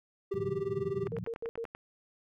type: tone with tremolo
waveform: triangle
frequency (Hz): 392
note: G4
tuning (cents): 0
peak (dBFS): -25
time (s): 0.31-1.08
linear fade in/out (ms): 10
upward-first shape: triangle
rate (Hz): 20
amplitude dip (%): 95
type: band-pass noise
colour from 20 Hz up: pink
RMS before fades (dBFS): -40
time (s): 0.34-1.24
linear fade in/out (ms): 0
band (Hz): 100 to 190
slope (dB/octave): 48
type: click train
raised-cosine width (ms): 0.5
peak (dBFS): -27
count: 8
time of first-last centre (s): 1.07-1.75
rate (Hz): 10.3
type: tone bursts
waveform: sine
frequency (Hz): 460.6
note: A#4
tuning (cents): -21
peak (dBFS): -34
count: 4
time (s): 1.12-1.642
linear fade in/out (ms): 0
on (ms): 66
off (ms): 86
effects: none